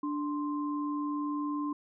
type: tone pair together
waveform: sine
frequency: 293.7 / 1046.5 Hz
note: D4 / C6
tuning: 0 / 0 cents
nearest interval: octave + minor seventh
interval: 2200 cents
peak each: -31 / -37 dBFS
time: 0.03-1.73 s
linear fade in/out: 5 ms
effects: none